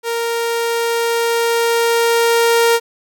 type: tone with level ramp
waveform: sawtooth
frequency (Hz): 465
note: A#4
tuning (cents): -4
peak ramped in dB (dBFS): -14 to -6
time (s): 0.03-2.8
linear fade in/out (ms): 50
effects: none